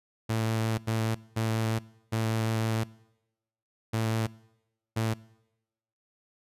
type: tone bursts at uneven times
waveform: sawtooth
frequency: 111.7 Hz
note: A2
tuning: 27 cents sharp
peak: -22 dBFS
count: 6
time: 0.29-0.78 / 0.87-1.15 / 1.36-1.79 / 2.12-2.84 / 3.93-4.27 / 4.96-5.14 s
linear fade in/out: 10 ms
effects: noise-tail reverb RT60 0.9 s tail -22 dB re dry + resampled to 32000 Hz